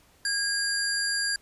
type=tone cluster; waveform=sine; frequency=1638 / 4749 / 7290 / 10860 Hz; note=G#6 / D8 / A#8 / F9; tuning=-24 / +18 / -40 / -50 cents; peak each=-28 / -29 / -35 / -34 dBFS; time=0.25-1.36 s; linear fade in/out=2 ms; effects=pink hiss -60 dBFS RMS until 1.41 s + resampled to 32000 Hz